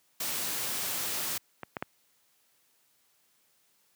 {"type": "noise", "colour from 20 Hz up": "white", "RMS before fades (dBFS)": -33, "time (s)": [0.2, 1.38], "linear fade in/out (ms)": 5}
{"type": "clicks", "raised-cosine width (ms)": 0.5, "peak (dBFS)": [-22, -18, -16], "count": 3, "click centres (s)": [1.633, 1.768, 1.825]}
{"effects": ["white hiss -69 dBFS RMS until 3.95 s", "high-pass 100 Hz 12 dB/octave"]}